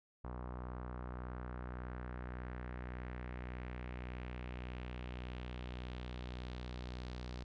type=tone with low-pass filter sweep; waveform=sawtooth; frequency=61.74 Hz; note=B1; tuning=in tune; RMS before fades=-45 dBFS; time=0.24-7.44 s; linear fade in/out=5 ms; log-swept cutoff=1100 to 4600 Hz; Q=2.1; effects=none